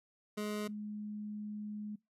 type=tone pair in turn; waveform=25% pulse / sine; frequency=209.9 / 209.9 Hz; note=G#3 / G#3; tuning=+19 / +19 cents; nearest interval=unison; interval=0 cents; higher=neither; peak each=-32 / -39 dBFS; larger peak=first; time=0.37-0.68 / 0.68-1.96 s; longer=second; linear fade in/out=10 ms; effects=noise-tail reverb RT60 0.2 s tail -23 dB re dry + resampled to 32000 Hz